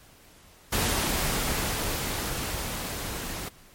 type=noise with level ramp; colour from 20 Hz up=pink; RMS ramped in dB=-25 to -35 dBFS; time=0.72-3.49 s; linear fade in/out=10 ms; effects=pink hiss -54 dBFS RMS until 3.74 s + MP3 64 kbps